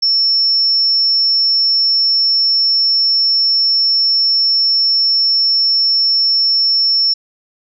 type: tone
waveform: sine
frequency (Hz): 5400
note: E8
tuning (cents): +41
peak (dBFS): -10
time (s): 0.02-7.14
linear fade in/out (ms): 10
effects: none